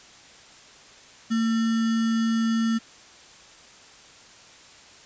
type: tone with sample-and-hold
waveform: sine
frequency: 226.6 Hz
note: A#3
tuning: 49 cents flat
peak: -20 dBFS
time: 1.3-2.79 s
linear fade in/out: 20 ms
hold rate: 1575 Hz
effects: white hiss -49 dBFS RMS until 5.05 s + resampled to 16000 Hz